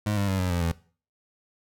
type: tone with pitch steps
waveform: 25% pulse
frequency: 104.8 / 100.13 / 95.66 / 91.39 / 87.32 / 83.42 Hz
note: G#2 / G2 / G2 / F#2 / F2 / E2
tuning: +16 / +37 / -42 / -21 / 0 / +21 cents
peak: -20 dBFS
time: 0.06-0.72 s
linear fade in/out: 5 ms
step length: 110 ms
effects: noise-tail reverb RT60 0.4 s tail -19 dB re dry